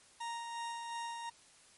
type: tone with tremolo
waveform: 40% pulse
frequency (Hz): 932.3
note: A#5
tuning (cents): 0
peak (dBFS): -37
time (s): 0.2-1.3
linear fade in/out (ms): 10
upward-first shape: sine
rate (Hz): 2.8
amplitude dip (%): 35
effects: white hiss -62 dBFS RMS until 1.77 s + MP3 48 kbps